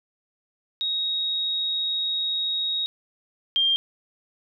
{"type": "tone pair in turn", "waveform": "sine", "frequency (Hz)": [3773, 3192], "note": ["A#7", "G7"], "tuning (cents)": [20, 31], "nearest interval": "minor third", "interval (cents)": 289, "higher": "first", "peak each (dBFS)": [-23, -18], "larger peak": "second", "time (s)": [[0.81, 2.86], [3.56, 3.76]], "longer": "first", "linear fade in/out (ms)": 0, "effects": []}